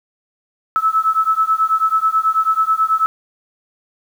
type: beating tone pair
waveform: sine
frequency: 1300 / 1309.2 Hz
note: E6 / E6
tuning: -24 / -12 cents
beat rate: 9.2 Hz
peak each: -16 dBFS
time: 0.76-3.06 s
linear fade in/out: 0 ms
effects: 7-bit